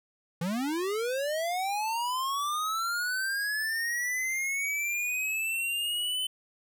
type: linear sweep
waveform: square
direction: up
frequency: 159.7 to 3049 Hz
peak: -29 dBFS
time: 0.41-6.27 s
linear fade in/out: 5 ms
effects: none